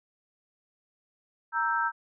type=chord; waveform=sine; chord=E diminished; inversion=second; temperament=equal; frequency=932.3 / 1318.5 / 1568 Hz; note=Bb5 / E6 / G6; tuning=0 / 0 / 0 cents; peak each=-29 dBFS; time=1.52-1.92 s; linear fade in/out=50 ms; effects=none